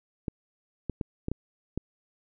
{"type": "clicks", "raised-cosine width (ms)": 3, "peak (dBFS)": -17, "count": 6, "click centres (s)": [0.282, 0.897, 1.012, 1.284, 1.316, 1.776], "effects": []}